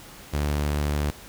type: tone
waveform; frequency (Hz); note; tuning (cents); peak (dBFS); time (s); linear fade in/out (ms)
sawtooth; 73.42; D2; 0; -19; 0.33-1.11; 10
effects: pink hiss -45 dBFS RMS until 1.28 s